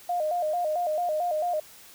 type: tone with vibrato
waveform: sine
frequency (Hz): 659.3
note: E5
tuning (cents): 0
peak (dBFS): -24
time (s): 0.09-1.6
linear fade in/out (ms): 5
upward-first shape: square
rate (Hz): 4.5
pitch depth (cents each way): 120
effects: white hiss -50 dBFS RMS until 1.94 s